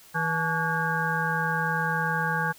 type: harmonic tone with a mistuned harmonic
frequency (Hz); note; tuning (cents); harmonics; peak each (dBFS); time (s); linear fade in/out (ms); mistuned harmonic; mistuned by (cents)
161.8; E3; -32; 1 / 3 / 5 / 7 / 9 / 10; -30 / -36 / -30 / -34 / -32 / -28; 0.14-2.53; 20; 5; +100
effects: white hiss -52 dBFS RMS until 2.58 s